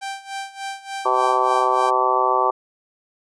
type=tone with tremolo; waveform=sawtooth; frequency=784 Hz; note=G5; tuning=in tune; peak=-22 dBFS; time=0.01-1.91 s; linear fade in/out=20 ms; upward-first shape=sine; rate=3.4 Hz; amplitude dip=85%
type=harmonic tone; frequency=127.6 Hz; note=C3; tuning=43 cents flat; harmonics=3 / 4 / 5 / 6 / 7 / 8 / 9; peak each=-25 / -26 / -26 / -25 / -21 / -26 / -20 dBFS; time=1.05-2.51 s; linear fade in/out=10 ms
effects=resampled to 22050 Hz